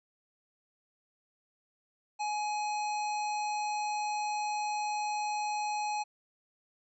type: harmonic tone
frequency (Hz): 840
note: G#5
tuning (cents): +19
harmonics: 1 / 3 / 5 / 7 / 9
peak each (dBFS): -31 / -41 / -45 / -48 / -50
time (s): 2.19-6.04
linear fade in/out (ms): 20
effects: none